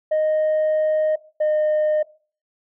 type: tone pair in turn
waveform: sine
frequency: 620 / 611.5 Hz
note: D#5 / D#5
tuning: -6 / -30 cents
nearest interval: unison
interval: 24 cents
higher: first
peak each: -14 dBFS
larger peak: neither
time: 0.11-1.16 / 1.4-2.03 s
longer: first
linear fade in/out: 10 ms
effects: noise-tail reverb RT60 0.4 s tail -20 dB re dry + tanh soft clip ceiling -15 dBFS